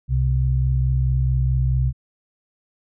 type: tone pair together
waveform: sine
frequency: 64.49 / 129.1 Hz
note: C2 / C3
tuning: -24 / -23 cents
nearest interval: octave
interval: 1201 cents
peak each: -19 dBFS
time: 0.08-1.93 s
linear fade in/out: 50 ms
effects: none